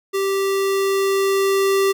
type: tone with level ramp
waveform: square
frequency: 390.8 Hz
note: G4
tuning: 5 cents flat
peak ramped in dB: -19 to -15 dBFS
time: 0.13-1.93 s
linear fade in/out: 20 ms
effects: none